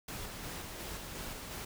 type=noise with tremolo; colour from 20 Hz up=pink; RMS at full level=-42 dBFS; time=0.08-1.65 s; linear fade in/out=5 ms; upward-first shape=square; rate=2.8 Hz; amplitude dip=25%; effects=none